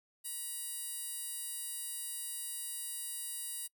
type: tone with high-pass filter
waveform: 15% pulse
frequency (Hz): 960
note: B5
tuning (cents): -49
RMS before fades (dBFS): -41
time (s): 0.24-3.68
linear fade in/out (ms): 20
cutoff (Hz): 9200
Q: 0.85
effects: noise-tail reverb RT60 0.1 s tail -25 dB re dry